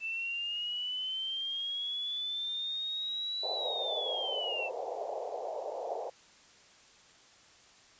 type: linear two-way sweep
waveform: sine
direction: up then down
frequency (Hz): 2642 to 3983 to 2642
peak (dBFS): -33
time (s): 0-4.7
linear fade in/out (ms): 50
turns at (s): 3.52
type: band-pass noise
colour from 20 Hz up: pink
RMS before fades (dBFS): -38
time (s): 3.43-6.1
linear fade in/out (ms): 5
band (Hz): 460 to 800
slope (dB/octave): 48
effects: white hiss -59 dBFS RMS until 7.99 s + resampled to 16000 Hz